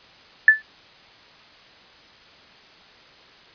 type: tone with exponential decay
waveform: sine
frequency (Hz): 1749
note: A6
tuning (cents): -11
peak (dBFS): -4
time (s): 0.48-0.62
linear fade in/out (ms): 2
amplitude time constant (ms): 29
effects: white hiss -49 dBFS RMS until 3.54 s + resampled to 11025 Hz